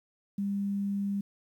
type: tone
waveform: sine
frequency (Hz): 200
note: G3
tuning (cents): +35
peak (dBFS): -28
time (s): 0.38-1.21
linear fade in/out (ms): 5
effects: 10-bit